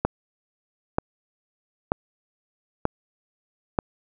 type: click train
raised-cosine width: 1 ms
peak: -6 dBFS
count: 5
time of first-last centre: 0.05-3.788 s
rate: 1.07 Hz
effects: none